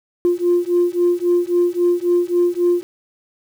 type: beating tone pair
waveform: sine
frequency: 349.2 / 352.9 Hz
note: F4 / F4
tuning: 0 / +18 cents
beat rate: 3.7 Hz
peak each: -16 dBFS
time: 0.25-2.83 s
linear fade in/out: 0 ms
effects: tanh soft clip ceiling -8 dBFS + 7-bit